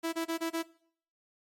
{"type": "tone bursts", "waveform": "sawtooth", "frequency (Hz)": 329.5, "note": "E4", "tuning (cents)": -1, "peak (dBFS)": -26, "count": 5, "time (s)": [0.03, 0.63], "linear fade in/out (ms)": 20, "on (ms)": 100, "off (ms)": 25, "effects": ["noise-tail reverb RT60 0.6 s tail -21 dB re dry", "MP3 64 kbps"]}